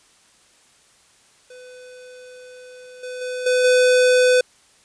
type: tone with level steps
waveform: square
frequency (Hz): 502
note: B4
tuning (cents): +28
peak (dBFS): -40 / -30 / -26 / -16 / -13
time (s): 1.5-4.41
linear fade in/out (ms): 5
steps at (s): 3.03 / 3.21 / 3.46 / 3.64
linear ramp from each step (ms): 5
effects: white hiss -55 dBFS RMS until 4.84 s + resampled to 22050 Hz